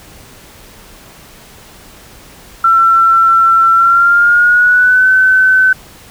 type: tone with pitch glide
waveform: sine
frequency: 1347 to 1520.7 Hz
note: E6 to F#6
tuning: +37 to +47 cents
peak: -5 dBFS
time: 2.64-5.73 s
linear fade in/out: 5 ms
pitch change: +210 cents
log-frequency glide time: 3.72-5.09 s
effects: pink hiss -38 dBFS RMS until 6.1 s